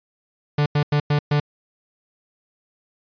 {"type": "tone bursts at uneven times", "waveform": "45% pulse", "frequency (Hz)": 146.83, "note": "D3", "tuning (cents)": 0, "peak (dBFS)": -16, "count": 5, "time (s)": [[0.58, 0.66], [0.75, 0.83], [0.92, 1], [1.1, 1.19], [1.31, 1.4]], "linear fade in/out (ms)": 5, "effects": ["resampled to 11025 Hz"]}